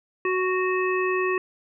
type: harmonic tone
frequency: 370 Hz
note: F#4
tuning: in tune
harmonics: 1 / 3 / 5 / 7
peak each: -23 / -28 / -30 / -31 dBFS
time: 0.25-1.38 s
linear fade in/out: 2 ms
effects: none